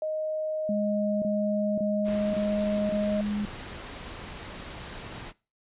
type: tone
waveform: sine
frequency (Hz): 622.3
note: D#5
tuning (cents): 0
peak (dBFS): -27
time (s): 0.02-3.21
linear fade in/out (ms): 2
type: tone bursts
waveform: sine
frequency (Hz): 207.7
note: G#3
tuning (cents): 0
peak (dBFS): -26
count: 5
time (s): 0.69-3.452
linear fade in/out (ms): 2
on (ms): 530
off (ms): 28
type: noise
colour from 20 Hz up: pink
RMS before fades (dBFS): -40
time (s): 2.04-5.33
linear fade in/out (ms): 50
effects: noise-tail reverb RT60 0.3 s tail -20 dB re dry + resampled to 8000 Hz